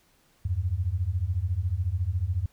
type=beating tone pair; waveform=sine; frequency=82.41 / 96.41 Hz; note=E2 / G2; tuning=0 / -28 cents; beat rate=14 Hz; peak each=-28 / -27 dBFS; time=0.45-2.46 s; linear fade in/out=5 ms; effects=pink hiss -64 dBFS RMS until 2.52 s